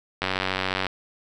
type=click train; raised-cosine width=0.3 ms; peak=-8 dBFS; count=62; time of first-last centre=0.22-0.867 s; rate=94.3 Hz; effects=none